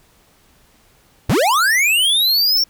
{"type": "linear sweep", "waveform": "square", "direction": "up", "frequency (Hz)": [65.5, 5550], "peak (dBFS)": -13, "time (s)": [1.29, 2.64], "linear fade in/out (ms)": 5, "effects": ["pink hiss -54 dBFS RMS until 2.69 s"]}